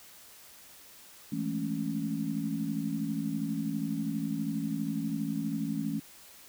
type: chord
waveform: sine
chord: A major seventh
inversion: second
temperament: equal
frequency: 164.81 / 207.7 / 220 / 277.2 Hz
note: E3 / G#3 / A3 / C#4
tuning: 0 / 0 / 0 / 0 cents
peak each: -36 / -37 / -35 / -34 dBFS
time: 1.32-6 s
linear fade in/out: 5 ms
effects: white hiss -53 dBFS RMS until 6.48 s